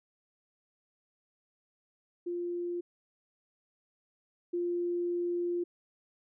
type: tone pair in turn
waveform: sine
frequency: 349.2 / 349.2 Hz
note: F4 / F4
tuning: 0 / 0 cents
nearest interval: unison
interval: 0 cents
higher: neither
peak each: -32 / -29 dBFS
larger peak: second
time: 2.26-2.81 / 4.53-5.64 s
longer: second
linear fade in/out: 10 ms
effects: none